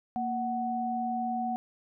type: tone pair together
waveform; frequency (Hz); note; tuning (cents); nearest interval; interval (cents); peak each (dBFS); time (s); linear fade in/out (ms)
sine; 232.7 / 744; A#3 / F#5; -3 / +9; octave + minor sixth; 2012; -33 / -30; 0.16-1.56; 0
effects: none